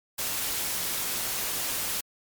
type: noise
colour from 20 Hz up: white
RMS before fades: -30 dBFS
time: 0.18-2.01 s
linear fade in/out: 10 ms
effects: MP3 96 kbps